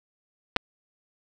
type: clicks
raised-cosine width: 0.3 ms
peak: -6 dBFS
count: 2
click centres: 0.563 / 0.567 s
effects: none